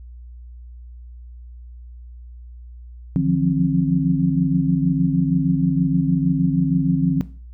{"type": "tone cluster", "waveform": "sine", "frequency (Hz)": [150.4, 172.6, 179, 267], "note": ["D3", "F3", "F3", "C4"], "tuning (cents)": [42, -20, 43, 35], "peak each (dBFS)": -21, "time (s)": [3.16, 7.21], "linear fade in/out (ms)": 0, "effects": ["noise-tail reverb RT60 0.4 s tail -17 dB re dry", "added 60 Hz sine -36 dBFS peak until 7.53 s"]}